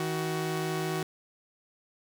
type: tone pair together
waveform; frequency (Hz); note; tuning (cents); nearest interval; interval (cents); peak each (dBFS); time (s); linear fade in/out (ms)
sawtooth; 159.28 / 373.4; D#3 / F#4; +41 / +16; octave + minor third; 1475; -28; 0-1.03; 2
effects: none